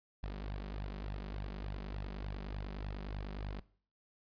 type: tone with flanger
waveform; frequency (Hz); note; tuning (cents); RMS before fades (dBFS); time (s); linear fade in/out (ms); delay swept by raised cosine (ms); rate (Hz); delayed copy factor
sawtooth; 49.89; G1; +31; -41; 0.23-3.6; 0; 1.1 to 5.4; 3.4; +0.7
effects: noise-tail reverb RT60 0.5 s tail -20 dB re dry + resampled to 11025 Hz